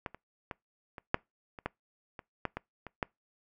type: clicks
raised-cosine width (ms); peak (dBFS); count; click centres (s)
0.5; -20 / -30 / -22 / -28 / -9 / -29 / -17 / -27 / -16 / -20 / -27 / -15; 12; 0.062 / 0.146 / 0.512 / 0.982 / 1.144 / 1.588 / 1.66 / 2.192 / 2.453 / 2.57 / 2.867 / 3.028
effects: noise-tail reverb RT60 0.2 s tail -25 dB re dry